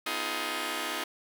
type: chord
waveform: 5% pulse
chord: F half-diminished seventh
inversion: second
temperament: just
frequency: 251.4 / 314.3 / 349.2 / 419.1 Hz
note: Cb4 / Eb4 / F4 / Ab4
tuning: +31 / +18 / 0 / +16 cents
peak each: -28 / -24 / -26 / -26 dBFS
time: 0.06-1.04 s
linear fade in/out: 5 ms
effects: none